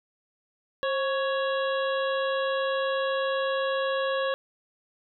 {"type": "harmonic tone with a mistuned harmonic", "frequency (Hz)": 556, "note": "C#5", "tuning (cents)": 5, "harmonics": [1, 2, 3, 5, 6, 7], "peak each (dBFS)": [-26, -32, -33, -40, -39, -42], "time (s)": [0.83, 4.34], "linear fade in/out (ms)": 0, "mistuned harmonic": 1, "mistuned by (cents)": -69, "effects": []}